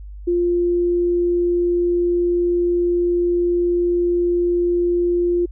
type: tone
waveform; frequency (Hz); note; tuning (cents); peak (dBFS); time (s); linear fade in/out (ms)
sine; 349.3; F4; 0; -15; 0.27-5.46; 10
effects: added 50 Hz sine -32 dBFS peak until 5.51 s